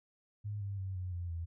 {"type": "tone with pitch steps", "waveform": "sine", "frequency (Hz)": [103.83, 99.49, 95.32, 91.33, 87.51, 83.85], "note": ["G#2", "G2", "G2", "F#2", "F2", "E2"], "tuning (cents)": [0, 26, -48, -22, 4, 30], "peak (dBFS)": -36, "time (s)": [0.44, 1.46], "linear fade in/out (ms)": 20, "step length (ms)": 170, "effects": []}